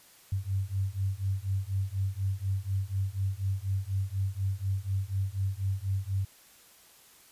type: beating tone pair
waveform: sine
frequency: 94.9 / 99 Hz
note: F#2 / G2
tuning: +44 / +18 cents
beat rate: 4.1 Hz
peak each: -31 dBFS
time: 0.32-6.25 s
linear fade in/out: 5 ms
effects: white hiss -57 dBFS RMS until 7.31 s + resampled to 32000 Hz